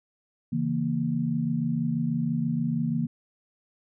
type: chord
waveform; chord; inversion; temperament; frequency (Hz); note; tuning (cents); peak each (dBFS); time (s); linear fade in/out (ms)
sine; A# diminished; first; equal; 138.59 / 164.81 / 233.1; C#3 / E3 / A#3; 0 / 0 / 0; -31 / -28 / -27; 0.52-3.07; 10
effects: none